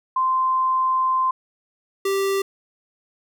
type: tone pair in turn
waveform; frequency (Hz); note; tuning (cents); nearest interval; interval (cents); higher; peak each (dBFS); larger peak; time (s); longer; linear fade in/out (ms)
sine / square; 1040 / 391.5; C6 / G4; -11 / -2; octave + perfect fourth; 1691; first; -17 / -20; first; 0.16-1.31 / 2.05-2.42; first; 5
effects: none